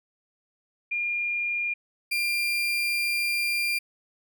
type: tone pair in turn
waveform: sine / 35% pulse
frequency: 2411 / 2389 Hz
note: D7 / D7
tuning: +45 / +29 cents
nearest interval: unison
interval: 16 cents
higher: first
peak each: -25 / -22 dBFS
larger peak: second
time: 0.91-1.74 / 2.11-3.79 s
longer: second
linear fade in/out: 10 ms
effects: none